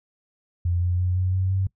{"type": "tone with pitch steps", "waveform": "sine", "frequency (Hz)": [87.31, 88.89, 90.49, 92.13, 93.79, 95.49], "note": ["F2", "F2", "F#2", "F#2", "F#2", "G2"], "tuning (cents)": [0, 31, -38, -7, 24, -45], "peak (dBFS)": -20, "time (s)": [0.65, 1.67], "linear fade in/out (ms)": 5, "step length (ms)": 170, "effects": ["noise-tail reverb RT60 0.1 s tail -21 dB re dry"]}